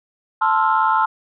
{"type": "chord", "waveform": "sine", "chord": "F major seventh", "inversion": "first", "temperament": "equal", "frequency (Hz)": [880, 1046.5, 1318.5, 1396.9], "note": ["A5", "C6", "E6", "F6"], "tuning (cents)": [0, 0, 0, 0], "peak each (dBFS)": [-17, -19, -20, -22], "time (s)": [0.41, 1.06], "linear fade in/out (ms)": 10, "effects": ["tanh soft clip ceiling -5 dBFS"]}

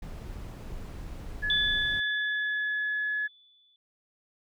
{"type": "noise", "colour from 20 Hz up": "brown", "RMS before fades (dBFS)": -39, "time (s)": [0.02, 2], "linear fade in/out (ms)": 5}
{"type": "tone", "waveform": "sine", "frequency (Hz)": 1700, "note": "G#6", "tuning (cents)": 40, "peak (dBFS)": -27, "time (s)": [1.42, 3.28], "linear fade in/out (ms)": 20}
{"type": "tone with exponential decay", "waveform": "sine", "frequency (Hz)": 3472, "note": "A7", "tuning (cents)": -24, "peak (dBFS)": -23, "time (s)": [1.5, 3.76], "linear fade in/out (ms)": 1, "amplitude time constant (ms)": 490}
{"effects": []}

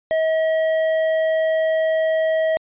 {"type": "tone with hard clipping", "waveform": "sine", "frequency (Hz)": 639, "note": "D#5", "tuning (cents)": 46, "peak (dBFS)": -18, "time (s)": [0.11, 2.57], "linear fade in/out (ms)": 0, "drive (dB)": 7, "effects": ["resampled to 8000 Hz"]}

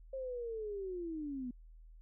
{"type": "linear sweep", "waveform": "sine", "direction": "down", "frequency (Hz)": [538, 239.7], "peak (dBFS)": -38, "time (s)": [0.13, 1.51], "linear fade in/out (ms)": 5, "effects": ["added 40 Hz sine -53 dBFS peak until 2.01 s"]}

